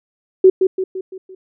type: tone with echo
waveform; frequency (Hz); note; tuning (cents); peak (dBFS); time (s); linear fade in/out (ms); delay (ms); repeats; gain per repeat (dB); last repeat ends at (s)
sine; 376.4; F#4; +30; -4; 0.44-0.5; 5; 170; 5; -6; 1.35
effects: none